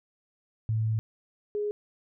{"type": "tone pair in turn", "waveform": "sine", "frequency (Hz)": [110.4, 415.8], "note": ["A2", "G#4"], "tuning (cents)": [6, 2], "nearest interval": "octave + major seventh", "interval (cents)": 2296, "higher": "second", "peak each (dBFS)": [-24, -27], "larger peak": "first", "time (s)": [[0.69, 0.99], [1.55, 1.71]], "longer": "first", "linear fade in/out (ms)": 0, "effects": []}